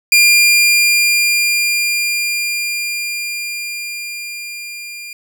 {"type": "tone with level ramp", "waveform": "sawtooth", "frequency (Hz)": 2400, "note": "D7", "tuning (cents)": 37, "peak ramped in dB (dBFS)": [-3, -25], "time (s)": [0.12, 5.13], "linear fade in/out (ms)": 2, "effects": []}